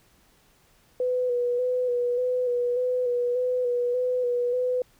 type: tone with vibrato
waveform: sine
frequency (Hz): 494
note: B4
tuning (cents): 0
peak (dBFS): -22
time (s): 1-4.82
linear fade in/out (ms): 2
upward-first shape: square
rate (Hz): 1.7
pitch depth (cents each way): 26
effects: pink hiss -61 dBFS RMS until 4.99 s